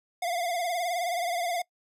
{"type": "tone with vibrato", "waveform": "square", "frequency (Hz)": 698.5, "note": "F5", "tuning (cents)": 0, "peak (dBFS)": -28, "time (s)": [0.22, 1.62], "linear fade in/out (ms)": 5, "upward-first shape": "triangle", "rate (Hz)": 19, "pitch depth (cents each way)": 90, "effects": ["noise-tail reverb RT60 0.1 s tail -23 dB re dry", "resampled to 32000 Hz"]}